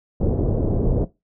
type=low-pass noise; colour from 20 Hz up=pink; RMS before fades=-20 dBFS; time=0.2-1.05 s; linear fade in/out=10 ms; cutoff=530 Hz; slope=24 dB/octave; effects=noise-tail reverb RT60 0.2 s tail -17 dB re dry